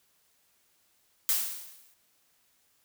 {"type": "noise with exponential decay", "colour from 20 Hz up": "blue", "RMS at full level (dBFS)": -24, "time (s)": [1.29, 1.94], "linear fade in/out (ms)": 0, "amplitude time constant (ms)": 140, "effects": ["white hiss -69 dBFS RMS until 2.84 s"]}